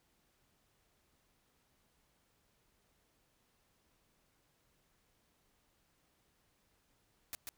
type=noise with echo; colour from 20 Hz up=white; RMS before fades=-42 dBFS; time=7.33-7.35 s; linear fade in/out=0 ms; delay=140 ms; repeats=1; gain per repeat=-2 dB; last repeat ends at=7.49 s; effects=pink hiss -75 dBFS RMS until 7.57 s